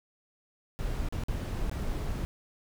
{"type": "noise with dropouts", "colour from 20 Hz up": "brown", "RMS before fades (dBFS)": -32, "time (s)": [0.79, 2.25], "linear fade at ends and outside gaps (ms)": 0, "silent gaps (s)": [[1.087, 1.125], [1.236, 1.284], [1.696, 1.714]], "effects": []}